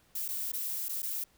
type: noise with dropouts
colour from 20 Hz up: violet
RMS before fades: -35 dBFS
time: 0.15-1.24 s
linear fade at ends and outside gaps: 5 ms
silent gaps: 0.281-0.286 / 0.519-0.533 / 0.885-0.892 / 1.021-1.028 s
effects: pink hiss -66 dBFS RMS until 1.37 s